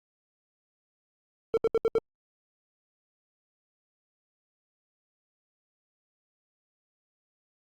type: tone bursts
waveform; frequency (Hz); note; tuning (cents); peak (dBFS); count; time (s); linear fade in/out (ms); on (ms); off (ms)
triangle; 451.3; A4; +44; -18; 5; 1.54-1.983; 0; 31; 72
effects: Opus 48 kbps